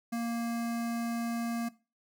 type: tone with notch filter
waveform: square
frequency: 233.1 Hz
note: A#3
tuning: in tune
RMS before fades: -33 dBFS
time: 0.12-1.69 s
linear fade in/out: 10 ms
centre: 3300 Hz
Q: 1.9
effects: noise-tail reverb RT60 0.3 s tail -18 dB re dry